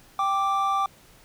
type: tone pair together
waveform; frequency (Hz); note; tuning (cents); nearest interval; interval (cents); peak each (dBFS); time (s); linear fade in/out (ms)
triangle; 784.9 / 1174.7; G5 / D6; +2 / 0; perfect fifth; 698; -24 / -21; 0.19-0.86; 2
effects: pink hiss -54 dBFS RMS until 1.24 s